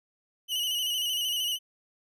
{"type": "tone with vibrato", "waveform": "40% pulse", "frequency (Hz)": 2960, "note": "F#7", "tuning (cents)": 0, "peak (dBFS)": -26, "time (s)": [0.48, 1.59], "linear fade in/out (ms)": 50, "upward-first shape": "square", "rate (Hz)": 13, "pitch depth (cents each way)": 43, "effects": []}